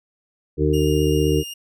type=harmonic tone; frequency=75.9 Hz; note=D#2; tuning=42 cents flat; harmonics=1 / 2 / 4 / 5 / 6; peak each=-22 / -22 / -22 / -22 / -22 dBFS; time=0.57-1.44 s; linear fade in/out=50 ms
type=tone with vibrato; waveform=sawtooth; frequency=2828 Hz; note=F7; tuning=21 cents sharp; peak=-28 dBFS; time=0.73-1.54 s; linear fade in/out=10 ms; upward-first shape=sine; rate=7.7 Hz; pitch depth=8 cents each way
effects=none